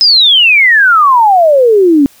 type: exponential sweep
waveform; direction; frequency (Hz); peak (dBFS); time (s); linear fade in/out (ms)
sine; down; 5180 to 269.5; -3; 0.01-2.06; 0
effects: white hiss -43 dBFS RMS until 2.2 s